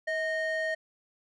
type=ring-modulated tone; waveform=triangle; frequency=1244.5 Hz; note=D#6; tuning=in tune; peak=-23 dBFS; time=0.07-0.75 s; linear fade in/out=10 ms; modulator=607 Hz; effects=resampled to 24000 Hz